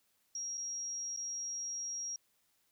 sine tone with dropouts, 5640 Hz, F8, 16 cents sharp, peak -37 dBFS, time 0.35-2.16 s, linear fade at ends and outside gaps 2 ms, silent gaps 0.573-0.577 / 1.164-1.172 s, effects white hiss -75 dBFS RMS until 2.71 s

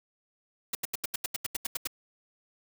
white noise bursts, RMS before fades -31 dBFS, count 12, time 0.73-1.873 s, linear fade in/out 5 ms, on 21 ms, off 81 ms, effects none

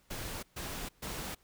pink noise bursts, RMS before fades -40 dBFS, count 3, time 0.1-1.35 s, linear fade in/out 10 ms, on 330 ms, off 130 ms, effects pink hiss -68 dBFS RMS until 1.43 s

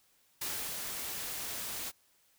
white noise with ADSR envelope, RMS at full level -36 dBFS, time 0.41-1.92 s, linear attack 8 ms, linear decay 280 ms, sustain -3 dB, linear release 35 ms, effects white hiss -69 dBFS RMS until 2.38 s

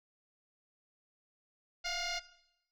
sine tone with frequency modulation, 1396 Hz, F6, 1 cent flat, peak -32 dBFS, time 1.84-2.2 s, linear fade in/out 20 ms, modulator 707 Hz, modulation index 5.8, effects noise-tail reverb RT60 0.8 s tail -18 dB re dry + tanh soft clip ceiling -31 dBFS

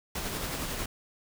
pink noise with tremolo, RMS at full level -33 dBFS, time 0.15-0.86 s, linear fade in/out 5 ms, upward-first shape sine, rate 11 Hz, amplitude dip 30%, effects none

